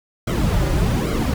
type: noise with flanger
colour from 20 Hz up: brown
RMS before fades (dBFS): -19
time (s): 0.27-1.34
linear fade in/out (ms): 5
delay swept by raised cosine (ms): 1.1 to 4.6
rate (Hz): 1.2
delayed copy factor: -0.75
effects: none